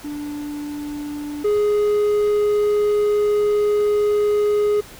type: tone pair in turn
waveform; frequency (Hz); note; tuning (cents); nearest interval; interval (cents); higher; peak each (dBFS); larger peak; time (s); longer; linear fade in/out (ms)
triangle; 293.7 / 416.4; D4 / G#4; 0 / +5; tritone; 605; second; -24 / -13; second; 0.04-1.44 / 1.44-4.81; second; 10
effects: pink hiss -41 dBFS RMS until 4.99 s